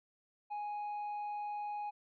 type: tone with tanh clipping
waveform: sine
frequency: 830.6 Hz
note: G#5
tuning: in tune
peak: -38 dBFS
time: 0.5-1.91 s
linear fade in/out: 20 ms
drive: 3 dB
effects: none